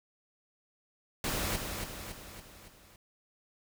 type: noise with echo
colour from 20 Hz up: pink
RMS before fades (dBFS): -33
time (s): 1.24-1.56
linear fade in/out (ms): 2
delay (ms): 280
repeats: 5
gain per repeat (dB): -5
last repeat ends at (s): 2.96
effects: none